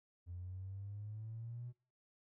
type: exponential sweep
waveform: triangle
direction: up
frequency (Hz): 86.6 to 123.47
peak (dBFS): -40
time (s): 0.26-1.73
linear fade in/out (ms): 50
effects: noise-tail reverb RT60 0.4 s tail -25 dB re dry + tanh soft clip ceiling -41 dBFS